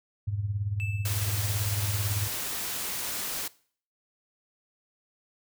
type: tone with tremolo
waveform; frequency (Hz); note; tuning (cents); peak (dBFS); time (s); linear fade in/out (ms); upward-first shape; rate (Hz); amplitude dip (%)
sine; 102; G#2; -31; -24; 0.27-2.28; 10; triangle; 18; 75
type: tone with exponential decay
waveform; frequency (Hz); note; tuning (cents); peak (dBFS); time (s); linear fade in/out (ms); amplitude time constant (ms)
triangle; 2637; E7; 0; -31; 0.8-1.54; 0; 160
type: noise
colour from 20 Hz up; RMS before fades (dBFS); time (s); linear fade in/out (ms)
white; -33; 1.05-3.48; 5
effects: noise-tail reverb RT60 0.5 s tail -21 dB re dry